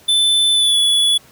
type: tone with pitch glide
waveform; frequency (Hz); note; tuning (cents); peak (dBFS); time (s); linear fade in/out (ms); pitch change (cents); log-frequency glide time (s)
square; 3520 to 3414; A7 to G#7; 0 to +47; -12; 0.08-1.18; 10; -53; 0.53-0.77
effects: pink hiss -47 dBFS RMS until 1.31 s + high-pass 80 Hz 12 dB/octave